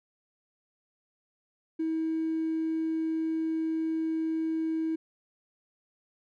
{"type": "tone with hard clipping", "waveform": "triangle", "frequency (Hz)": 321.3, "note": "E4", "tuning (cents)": -44, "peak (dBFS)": -27, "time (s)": [1.79, 4.96], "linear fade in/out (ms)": 10, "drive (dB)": 3, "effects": []}